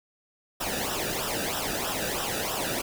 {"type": "noise with flanger", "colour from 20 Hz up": "pink", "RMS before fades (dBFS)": -30, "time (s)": [0.6, 2.82], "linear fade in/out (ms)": 10, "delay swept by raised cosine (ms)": [0.45, 0.96], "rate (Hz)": 3.1, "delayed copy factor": -0.75, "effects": []}